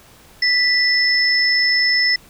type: tone pair together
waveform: sine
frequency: 1975.5 / 5254 Hz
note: B6 / E8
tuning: 0 / -7 cents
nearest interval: octave + perfect fourth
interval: 1693 cents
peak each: -16 dBFS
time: 0.42-2.16 s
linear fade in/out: 5 ms
effects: pink hiss -47 dBFS RMS until 2.29 s